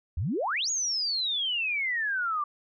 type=exponential two-way sweep; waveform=sine; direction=up then down; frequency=69.3 to 6810 to 1156 Hz; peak=-26 dBFS; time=0.17-2.44 s; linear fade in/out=5 ms; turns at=0.7 s; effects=none